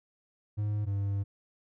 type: tone pair in turn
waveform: triangle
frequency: 104.6 / 99.72 Hz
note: G#2 / G2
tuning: +13 / +30 cents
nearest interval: minor second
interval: 83 cents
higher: first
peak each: -26 dBFS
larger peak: neither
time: 0.57-0.86 / 0.86-1.24 s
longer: second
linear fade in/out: 20 ms
effects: none